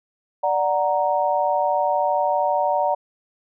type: chord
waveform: sine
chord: D augmented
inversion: none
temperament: equal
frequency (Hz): 587.3 / 740 / 932.3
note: D5 / F#5 / A#5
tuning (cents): 0 / 0 / 0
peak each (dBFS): -22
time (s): 0.43-2.95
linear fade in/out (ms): 10
effects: none